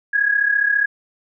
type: tone pair together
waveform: sine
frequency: 1650 / 1684.7 Hz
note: G#6 / G#6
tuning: -12 / +24 cents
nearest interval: unison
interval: 36 cents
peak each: -16 / -20 dBFS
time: 0.13-0.86 s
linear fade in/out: 10 ms
effects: none